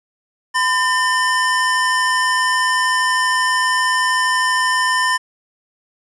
square tone pair together, 1012 / 1803.2 Hz, B5 / A6, +42 / +42 cents, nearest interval minor seventh, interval 1000 cents, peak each -18 dBFS, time 0.54-5.18 s, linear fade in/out 20 ms, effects resampled to 24000 Hz + 8-bit

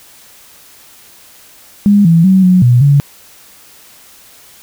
sine tone with pitch steps, 203.8 / 166.1 / 189.4 / 182.7 / 122.2 / 142 Hz, G#3 / E3 / F#3 / F#3 / B2 / C#3, -32 / +13 / +41 / -22 / -18 / +42 cents, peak -4 dBFS, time 1.86-3 s, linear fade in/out 0 ms, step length 190 ms, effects white hiss -41 dBFS RMS until 4.62 s

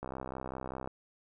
click train, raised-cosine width 1 ms, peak -25 dBFS, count 56, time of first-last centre 0.03-0.875 s, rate 65.1 Hz, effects none

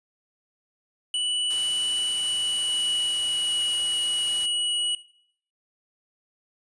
square tone with pitch glide, 2960 to 2924 Hz, F#7 to F#7, 0 to -21 cents, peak -24 dBFS, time 1.14-4.95 s, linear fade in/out 2 ms, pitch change -21 cents, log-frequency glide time 1.95-3.73 s
white noise, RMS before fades -39 dBFS, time 1.5-4.46 s, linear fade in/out 5 ms
effects noise-tail reverb RT60 0.6 s tail -17 dB re dry + resampled to 24000 Hz

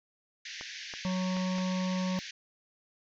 pink band-pass noise, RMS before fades -43 dBFS, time 0.45-2.31 s, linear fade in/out 5 ms, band 1600 to 6400 Hz, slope 96 dB/octave
clicks, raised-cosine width 0.5 ms, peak -27 dBFS, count 4, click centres 0.611 / 0.938 / 1.368 / 1.583 s
harmonic tone, 185 Hz, F#3, in tune, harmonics 1 / 3 / 5 / 6, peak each -29 / -39 / -43 / -45 dBFS, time 1.05-2.19 s, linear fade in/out 0 ms
effects none

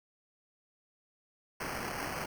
violet noise with sample-and-hold, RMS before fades -38 dBFS, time 1.6-2.26 s, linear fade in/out 5 ms, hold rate 3675 Hz, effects none

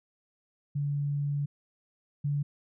sine tone pair in turn, 143.6 / 144.12 Hz, D3 / D3, -39 / -32 cents, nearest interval unison, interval 7 cents, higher second, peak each -27 / -26 dBFS, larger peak second, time 0.75-1.46 / 2.24-2.43 s, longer first, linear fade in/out 10 ms, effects none

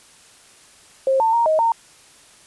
sine tone with pitch steps, 533 / 899 / 933 / 628 / 917 Hz, C5 / A5 / A#5 / D#5 / A#5, +32 / +37 / +1 / +16 / -29 cents, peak -14 dBFS, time 1.07-1.72 s, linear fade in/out 2 ms, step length 130 ms, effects white hiss -49 dBFS RMS until 2.46 s + resampled to 24000 Hz

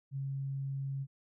sine tone, 136.7 Hz, C#3, 24 cents flat, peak -34 dBFS, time 0.11-1.07 s, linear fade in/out 50 ms, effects none

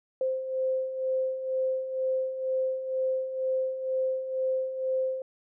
sine beating tone pair, 520 / 522.1 Hz, C5 / C5, -11 / -4 cents, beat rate 2.1 Hz, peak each -34 / -27 dBFS, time 0.21-5.22 s, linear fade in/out 2 ms, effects none

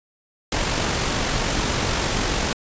pink noise with amplitude modulation, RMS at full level -21 dBFS, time 0.52-2.53 s, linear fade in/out 2 ms, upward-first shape sine, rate 46.8 Hz, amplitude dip 30%, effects resampled to 16000 Hz

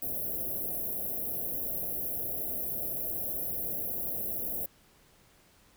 white band-stop noise, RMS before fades -34 dBFS, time 0.02-4.66 s, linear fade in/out 5 ms, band 720 to 11000 Hz, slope 96 dB/octave, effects pink hiss -62 dBFS RMS until 5.76 s

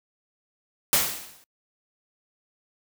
white noise with exponential decay, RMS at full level -18 dBFS, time 0.93-1.44 s, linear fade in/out 0 ms, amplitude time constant 110 ms, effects noise-tail reverb RT60 0.1 s tail -26 dB re dry + high-pass 60 Hz 12 dB/octave

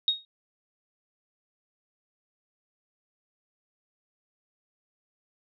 sine tone with exponential decay, 3745 Hz, A#7, 7 cents sharp, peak -17 dBFS, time 0.08-0.25 s, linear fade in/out 1 ms, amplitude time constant 35 ms, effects none

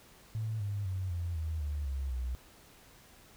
sine tone with pitch steps, 110 / 101.45 / 93.57 / 86.3 / 79.6 / 73.42 / 67.71 / 62.45 Hz, A2 / G#2 / F#2 / F2 / D#2 / D2 / C#2 / B1, 0 / -40 / +20 / -20 / +40 / 0 / -40 / +20 cents, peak -32 dBFS, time 0.35-2.35 s, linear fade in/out 0 ms, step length 250 ms, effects pink hiss -58 dBFS RMS until 3.36 s

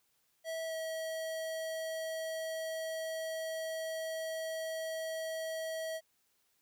square tone with pitch glide, 650 to 643.3 Hz, E5 to E5, -24 to -42 cents, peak -37 dBFS, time 0.44-6.01 s, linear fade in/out 50 ms, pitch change -18 cents, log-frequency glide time 0.66-0.74 s, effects white hiss -75 dBFS RMS until 6.61 s

